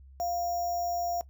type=tone with sample-and-hold; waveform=sine; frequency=698.5 Hz; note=F5; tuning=in tune; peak=-28 dBFS; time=0.2-1.21 s; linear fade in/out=0 ms; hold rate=6300 Hz; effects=noise-tail reverb RT60 0.1 s tail -19 dB re dry + added 67 Hz sine -49 dBFS peak until 1.29 s